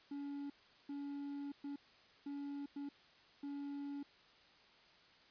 triangle tone bursts at uneven times, 283.5 Hz, C#4, 39 cents sharp, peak -40 dBFS, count 6, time 0.11-0.5 / 0.89-1.52 / 1.64-1.76 / 2.26-2.66 / 2.76-2.89 / 3.43-4.03 s, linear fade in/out 5 ms, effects white hiss -65 dBFS RMS until 5.3 s + resampled to 11025 Hz

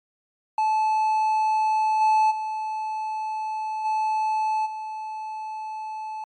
triangle tone with level steps, 868 Hz, A5, 24 cents flat, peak -17 / -14 / -24 / -19 / -28 dBFS, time 0.58-6.24 s, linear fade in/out 2 ms, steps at 2 / 2.3 / 3.84 / 4.65 s, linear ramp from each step 20 ms, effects MP3 48 kbps

